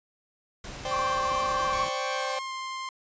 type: noise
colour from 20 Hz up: pink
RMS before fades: -40 dBFS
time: 0.64-1.89 s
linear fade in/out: 2 ms
type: chord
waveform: sawtooth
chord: C suspended second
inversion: none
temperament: equal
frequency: 523.3 / 587.3 / 784 Hz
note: C5 / D5 / G5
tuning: 0 / 0 / 0 cents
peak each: -29 / -32 / -30 dBFS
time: 0.85-2.39 s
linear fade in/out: 2 ms
type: tone with vibrato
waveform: sine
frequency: 1100 Hz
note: C#6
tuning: 14 cents flat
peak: -26 dBFS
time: 0.91-1.85 s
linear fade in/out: 10 ms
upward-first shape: square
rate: 19 Hz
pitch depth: 49 cents each way
type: tone with pitch glide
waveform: sawtooth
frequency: 1108.7 to 1051.9 Hz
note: C#6 to C6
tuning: 0 to +9 cents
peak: -29 dBFS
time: 1.73-2.89 s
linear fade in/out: 2 ms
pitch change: -91 cents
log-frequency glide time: 2.08-2.53 s
effects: resampled to 16000 Hz